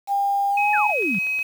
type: tone with pitch glide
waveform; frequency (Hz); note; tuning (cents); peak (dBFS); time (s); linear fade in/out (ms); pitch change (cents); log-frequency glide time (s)
sine; 800 to 836.4; G5 to G#5; +35 to +12; -18; 0.07-0.93; 50; +77; 0.5-0.73
type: tone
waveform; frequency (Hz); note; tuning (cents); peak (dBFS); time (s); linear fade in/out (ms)
sine; 2540; D#7; +35; -21; 0.57-1.43; 5
type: exponential sweep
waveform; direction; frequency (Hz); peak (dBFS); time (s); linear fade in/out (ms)
sine; down; 1820 to 170.3; -23; 0.73-1.19; 5
type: click train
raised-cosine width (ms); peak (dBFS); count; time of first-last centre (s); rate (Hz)
0.3; -26; 6; 0.78-1.391; 8.19
effects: 7-bit